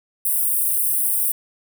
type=high-pass noise; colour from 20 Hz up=white; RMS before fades=-20 dBFS; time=0.25-1.32 s; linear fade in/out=5 ms; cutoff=8600 Hz; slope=96 dB/octave; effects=none

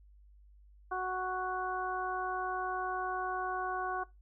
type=harmonic tone; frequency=370 Hz; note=F#4; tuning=in tune; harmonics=1 / 2 / 3 / 4; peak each=-40 / -36 / -37 / -40 dBFS; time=0.91-4.04 s; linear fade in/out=10 ms; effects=noise-tail reverb RT60 0.2 s tail -20 dB re dry + added 50 Hz sine -56 dBFS peak until 4.21 s

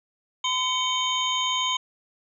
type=tone cluster; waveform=sine; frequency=1016 / 2234 / 3099 / 3684 / 6640 Hz; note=B5 / C#7 / G7 / A#7 / G#8; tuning=+49 / +13 / -21 / -21 / -1 cents; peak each=-27 / -33 / -26 / -31 / -34 dBFS; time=0.44-1.77 s; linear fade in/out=5 ms; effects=none

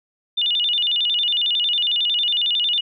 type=tone with vibrato; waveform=sine; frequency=3219 Hz; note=G7; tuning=45 cents sharp; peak=-17 dBFS; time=0.37-2.81 s; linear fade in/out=10 ms; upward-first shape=square; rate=11 Hz; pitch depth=180 cents each way; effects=none

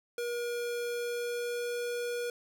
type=tone with pitch glide; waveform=square; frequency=478 to 480.8 Hz; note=A#4 to B4; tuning=+43 to -46 cents; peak=-33 dBFS; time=0.18-2.3 s; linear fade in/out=2 ms; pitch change=+11 cents; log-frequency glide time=0.87-1.75 s; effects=none

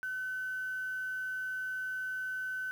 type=tone with quantisation; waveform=sine; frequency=1516 Hz; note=F#6; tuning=42 cents sharp; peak=-34 dBFS; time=0.03-2.71 s; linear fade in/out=0 ms; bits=9; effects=none

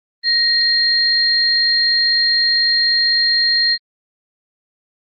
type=tone pair together; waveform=sine; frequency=1877 / 4214 Hz; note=A#6 / C8; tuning=+11 / +12 cents; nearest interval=octave + major second; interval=1401 cents; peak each=-19 / -13 dBFS; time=0.23-3.78 s; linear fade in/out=50 ms; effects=Opus 24 kbps

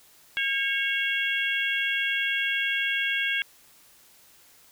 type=harmonic tone with a mistuned harmonic; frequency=551 Hz; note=C#5; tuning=11 cents flat; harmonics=3 / 4 / 5 / 6; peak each=-28 / -29 / -30 / -31 dBFS; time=0.37-3.42 s; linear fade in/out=0 ms; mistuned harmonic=3; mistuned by=-36 cents; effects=white hiss -56 dBFS RMS until 4.71 s

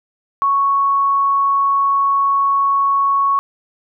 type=tone; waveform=sine; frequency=1108.7 Hz; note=C#6; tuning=in tune; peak=-12 dBFS; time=0.42-3.39 s; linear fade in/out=0 ms; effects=none

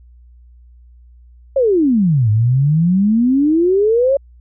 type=exponential two-way sweep; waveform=sine; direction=down then up; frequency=564 to 103.83 to 564 Hz; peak=-10 dBFS; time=1.56-4.17 s; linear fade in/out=5 ms; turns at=2.3 s; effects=added 60 Hz sine -41 dBFS peak until 4.4 s

